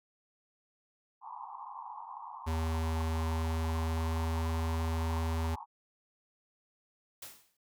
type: band-pass noise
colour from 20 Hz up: pink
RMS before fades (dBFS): -45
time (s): 1.21-5.66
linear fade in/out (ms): 50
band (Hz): 810 to 1100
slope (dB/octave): 96
type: tone with pitch glide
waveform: square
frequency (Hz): 80.6 to 81.25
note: E2 to E2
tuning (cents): -38 to -24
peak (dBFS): -31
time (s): 2.46-5.56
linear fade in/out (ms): 20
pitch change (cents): +14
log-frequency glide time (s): 3.07-4.52
type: noise with exponential decay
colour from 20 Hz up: white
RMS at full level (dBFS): -42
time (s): 7.22-7.57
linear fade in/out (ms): 5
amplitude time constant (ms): 76
effects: none